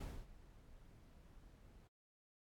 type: noise with ADSR envelope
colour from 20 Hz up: brown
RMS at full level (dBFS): -43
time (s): 0-1.88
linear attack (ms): 8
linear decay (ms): 250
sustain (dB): -18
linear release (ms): 13
effects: AAC 64 kbps